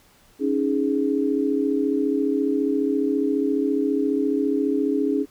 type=chord; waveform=sine; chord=C# suspended second; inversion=none; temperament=just; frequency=277.2 / 311.8 / 415.8 Hz; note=C#4 / D#4 / G#4; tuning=0 / +4 / +2 cents; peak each=-22 / -25 / -24 dBFS; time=0.39-5.26 s; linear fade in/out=50 ms; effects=pink hiss -56 dBFS RMS until 5.3 s